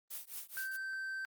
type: noise with tremolo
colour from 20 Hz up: blue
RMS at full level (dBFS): -41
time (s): 0.1-0.77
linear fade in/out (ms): 10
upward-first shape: triangle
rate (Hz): 4.6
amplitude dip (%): 100
type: tone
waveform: triangle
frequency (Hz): 1554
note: G6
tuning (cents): -16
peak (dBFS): -36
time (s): 0.57-1.25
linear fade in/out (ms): 0
effects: Opus 24 kbps